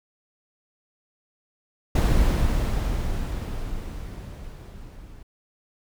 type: noise with level ramp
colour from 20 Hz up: brown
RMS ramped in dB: -17 to -44 dBFS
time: 1.95-5.23 s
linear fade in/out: 5 ms
effects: none